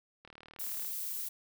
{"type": "click train", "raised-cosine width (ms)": 0.3, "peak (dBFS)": -35, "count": 24, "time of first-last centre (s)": [0.25, 0.849], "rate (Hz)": 38.4}
{"type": "noise", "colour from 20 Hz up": "violet", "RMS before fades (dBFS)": -38, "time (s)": [0.59, 1.29], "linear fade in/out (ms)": 10}
{"effects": []}